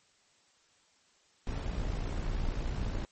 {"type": "noise with amplitude modulation", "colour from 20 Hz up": "brown", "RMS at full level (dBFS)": -31, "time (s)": [1.47, 3.05], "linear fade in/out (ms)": 0, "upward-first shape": "sine", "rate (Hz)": 58.2, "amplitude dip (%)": 50, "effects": ["white hiss -67 dBFS RMS until 3.11 s", "MP3 32 kbps"]}